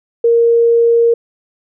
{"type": "tone", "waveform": "sine", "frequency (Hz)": 466.2, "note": "A#4", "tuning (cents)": 0, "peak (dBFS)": -7, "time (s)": [0.24, 1.14], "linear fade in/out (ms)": 5, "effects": []}